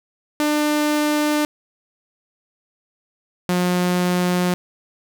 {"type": "tone pair in turn", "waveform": "sawtooth", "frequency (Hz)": [299.1, 179.13], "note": ["D4", "F3"], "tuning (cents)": [32, 44], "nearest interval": "major sixth", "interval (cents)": 888, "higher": "first", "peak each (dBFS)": -13, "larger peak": "neither", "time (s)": [[0.4, 1.45], [3.49, 4.54]], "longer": "neither", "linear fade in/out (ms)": 0, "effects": []}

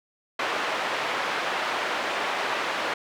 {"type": "band-pass noise", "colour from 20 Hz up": "pink", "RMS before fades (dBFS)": -28, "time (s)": [0.39, 2.94], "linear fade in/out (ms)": 5, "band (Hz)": [610, 2600], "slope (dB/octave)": 12, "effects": []}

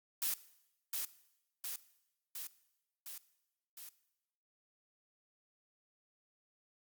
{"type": "noise with echo", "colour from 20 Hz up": "blue", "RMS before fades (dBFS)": -35, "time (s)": [0.22, 0.34], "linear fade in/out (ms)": 2, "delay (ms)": 710, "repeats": 5, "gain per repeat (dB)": -3, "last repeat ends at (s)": 3.89, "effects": ["noise-tail reverb RT60 0.9 s tail -18 dB re dry", "Opus 48 kbps"]}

